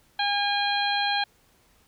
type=harmonic tone with a mistuned harmonic; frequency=812 Hz; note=G#5; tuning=39 cents flat; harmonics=1 / 2 / 3 / 4 / 5; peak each=-26 / -29 / -33 / -30 / -30 dBFS; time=0.19-1.24 s; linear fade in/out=5 ms; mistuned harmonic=5; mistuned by=+17 cents; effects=pink hiss -62 dBFS RMS until 1.87 s